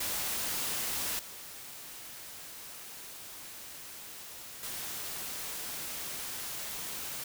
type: noise with level steps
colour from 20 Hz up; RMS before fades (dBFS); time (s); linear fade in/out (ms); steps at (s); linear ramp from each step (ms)
white; -34 / -46 / -39; 0-7.24; 5; 1.19 / 4.63; 2
effects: none